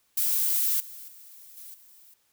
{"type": "noise with level steps", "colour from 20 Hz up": "violet", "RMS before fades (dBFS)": [-25, -43, -49, -44, -54], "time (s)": [0.17, 2.14], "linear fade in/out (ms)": 5, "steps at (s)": [0.8, 1.08, 1.57, 1.74], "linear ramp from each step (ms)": 2, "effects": ["white hiss -69 dBFS RMS until 2.32 s"]}